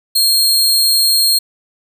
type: tone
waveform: sawtooth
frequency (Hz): 4237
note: C8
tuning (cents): +21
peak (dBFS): -7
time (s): 0.15-1.39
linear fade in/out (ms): 10
effects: none